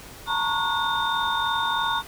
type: tone cluster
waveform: sine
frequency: 899 / 942 / 1103 / 1448 / 3638 Hz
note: A5 / A#5 / C#6 / F#6 / A#7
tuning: +37 / +18 / -9 / -38 / -43 cents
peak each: -28 dBFS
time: 0.26-2.03 s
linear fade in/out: 50 ms
effects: tanh soft clip ceiling -11 dBFS + pink hiss -43 dBFS RMS until 2.07 s